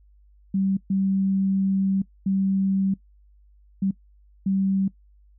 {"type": "tone bursts at uneven times", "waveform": "sine", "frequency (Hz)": 193.4, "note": "G3", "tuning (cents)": -23, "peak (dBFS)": -19, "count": 5, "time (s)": [[0.54, 0.77], [0.9, 2.02], [2.26, 2.94], [3.82, 3.91], [4.46, 4.88]], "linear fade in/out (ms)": 5, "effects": ["noise-tail reverb RT60 0.1 s tail -20 dB re dry", "added 50 Hz sine -52 dBFS peak until 5.38 s"]}